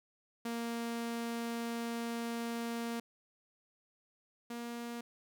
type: tone pair in turn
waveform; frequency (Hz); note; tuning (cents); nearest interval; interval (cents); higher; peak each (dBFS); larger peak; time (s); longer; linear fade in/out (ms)
sawtooth; 233.1 / 236.4; A#3 / A#3; 0 / +24; unison; 24; second; -32 / -36; first; 0.45-3 / 4.5-5.01; first; 5
effects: none